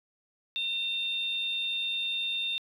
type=tone pair together; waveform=sine; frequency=2717 / 3627 Hz; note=F7 / A#7; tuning=-48 / -48 cents; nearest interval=perfect fourth; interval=500 cents; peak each=-34 / -29 dBFS; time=0.56-2.58 s; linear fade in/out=0 ms; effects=tanh soft clip ceiling -21 dBFS + 11-bit